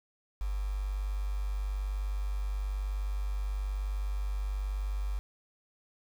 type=tone with quantisation; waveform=sine; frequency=49.47 Hz; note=G1; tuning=17 cents sharp; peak=-30 dBFS; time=0.41-5.19 s; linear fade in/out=0 ms; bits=8; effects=none